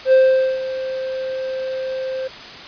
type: tone with ADSR envelope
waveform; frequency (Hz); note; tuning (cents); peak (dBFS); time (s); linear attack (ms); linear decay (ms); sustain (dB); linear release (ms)
triangle; 523.3; C5; 0; -6; 0.05-2.28; 75; 460; -14; 10
effects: white hiss -35 dBFS RMS until 2.67 s + resampled to 11025 Hz